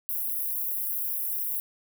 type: high-pass noise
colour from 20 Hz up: white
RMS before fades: -30 dBFS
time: 0.09-1.6 s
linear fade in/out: 0 ms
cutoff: 11000 Hz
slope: 48 dB/octave
effects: none